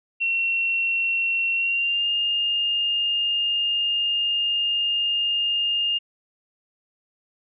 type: tone with pitch glide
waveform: sine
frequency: 2723 to 2824 Hz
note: F7 to F7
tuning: -44 to +19 cents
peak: -20 dBFS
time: 0.2-5.99 s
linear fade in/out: 20 ms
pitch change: +63 cents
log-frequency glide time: 1.55-2.09 s
effects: none